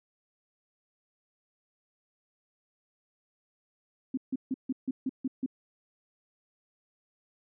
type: tone bursts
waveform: sine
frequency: 261.6 Hz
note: C4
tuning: in tune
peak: -27 dBFS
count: 8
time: 4.14-5.462 s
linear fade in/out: 5 ms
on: 34 ms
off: 150 ms
effects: none